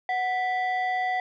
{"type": "tone pair together", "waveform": "sine", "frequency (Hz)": [740, 1975.6], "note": ["F#5", "B6"], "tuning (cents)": [0, 0], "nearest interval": "octave + perfect fourth", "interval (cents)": 1700, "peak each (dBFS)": [-23, -27], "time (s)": [0.09, 1.2], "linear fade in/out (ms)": 2, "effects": ["tanh soft clip ceiling -21 dBFS"]}